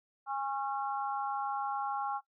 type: harmonic tone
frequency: 273.1 Hz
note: C#4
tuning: 26 cents flat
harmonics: 3 / 4 / 5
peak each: -34 / -39 / -39 dBFS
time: 0.26-2.21 s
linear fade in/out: 50 ms
effects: noise-tail reverb RT60 0.1 s tail -18 dB re dry